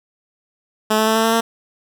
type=tone with pitch steps; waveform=10% pulse; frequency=216.1 / 218.5 / 220.9 / 223.3 / 225.8 / 228.3 Hz; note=A3 / A3 / A3 / A3 / A3 / A#3; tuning=-31 / -12 / +7 / +26 / +45 / -36 cents; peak=-6 dBFS; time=0.9-1.41 s; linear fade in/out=10 ms; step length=85 ms; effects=none